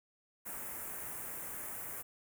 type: band-stop noise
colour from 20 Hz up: white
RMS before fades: -43 dBFS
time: 0.45-2.03 s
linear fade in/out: 20 ms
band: 2100 to 8400 Hz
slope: 24 dB/octave
effects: none